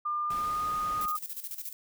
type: tone with pitch glide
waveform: sine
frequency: 1200 to 1233 Hz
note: D6 to D#6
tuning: +37 to -16 cents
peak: -28 dBFS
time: 0.05-1.17 s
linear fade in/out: 10 ms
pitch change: +47 cents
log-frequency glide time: 0.23-0.66 s
type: noise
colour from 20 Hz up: pink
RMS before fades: -44 dBFS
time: 0.3-1.06 s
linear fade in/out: 5 ms
type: noise with tremolo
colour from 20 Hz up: violet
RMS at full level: -37 dBFS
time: 1.01-1.73 s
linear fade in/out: 2 ms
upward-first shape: square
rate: 14 Hz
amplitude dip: 70%
effects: none